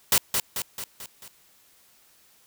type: noise with echo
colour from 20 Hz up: white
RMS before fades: -19 dBFS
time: 0.12-0.18 s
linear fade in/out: 2 ms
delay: 220 ms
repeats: 5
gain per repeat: -5 dB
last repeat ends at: 1.28 s
effects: white hiss -59 dBFS RMS until 2.46 s